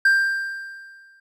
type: tone with exponential decay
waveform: triangle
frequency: 1584 Hz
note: G6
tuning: 18 cents sharp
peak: -10 dBFS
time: 0.05-1.2 s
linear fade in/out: 5 ms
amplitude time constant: 250 ms
effects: none